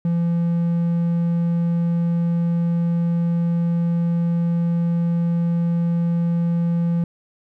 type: tone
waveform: triangle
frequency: 170 Hz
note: F3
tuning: 46 cents flat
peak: -15 dBFS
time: 0.05-7.04 s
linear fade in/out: 2 ms
effects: none